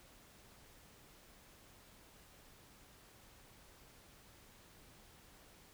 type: silence
effects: pink hiss -62 dBFS RMS until 5.73 s